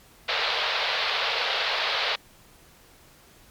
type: band-pass noise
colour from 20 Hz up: white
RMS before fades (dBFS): -26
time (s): 0.28-2.16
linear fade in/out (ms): 10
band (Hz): 450 to 4400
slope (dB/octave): 48
effects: pink hiss -54 dBFS RMS until 3.5 s + MP3 96 kbps